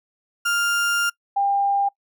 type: tone pair in turn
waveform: 35% pulse / sine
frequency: 1400 / 798.8 Hz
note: F6 / G5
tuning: +4 / +32 cents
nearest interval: minor seventh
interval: 972 cents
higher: first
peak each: -17 dBFS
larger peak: neither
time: 0.45-1.1 / 1.36-1.89 s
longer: first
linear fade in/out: 10 ms
effects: noise-tail reverb RT60 0.1 s tail -24 dB re dry